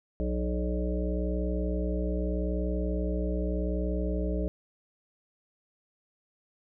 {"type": "harmonic tone with a mistuned harmonic", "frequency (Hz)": 60.8, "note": "B1", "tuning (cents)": -26, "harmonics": [1, 3, 5, 7, 9, 10], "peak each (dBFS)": [-29, -34, -36, -37, -39, -39], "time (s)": [0.2, 4.48], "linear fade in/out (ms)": 0, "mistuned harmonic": 5, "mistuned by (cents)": 34, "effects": []}